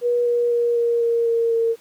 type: tone with pitch steps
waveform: sine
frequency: 482.5 / 478.3 / 474.2 / 470.1 / 466.1 / 462 / 458.1 Hz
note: B4 / A#4 / A#4 / A#4 / A#4 / A#4 / A#4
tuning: -40 / +44 / +30 / +15 / 0 / -16 / -30 cents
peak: -16 dBFS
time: 0.01-1.76 s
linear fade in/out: 50 ms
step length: 250 ms
effects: pink hiss -52 dBFS RMS until 1.8 s + high-pass 200 Hz 12 dB/octave